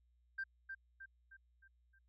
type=tone with echo; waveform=sine; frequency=1574 Hz; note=G6; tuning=7 cents sharp; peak=-37 dBFS; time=0.38-0.44 s; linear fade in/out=10 ms; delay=310 ms; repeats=5; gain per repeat=-6 dB; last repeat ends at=1.99 s; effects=tanh soft clip ceiling -35 dBFS + added 60 Hz sine -70 dBFS peak until 2.08 s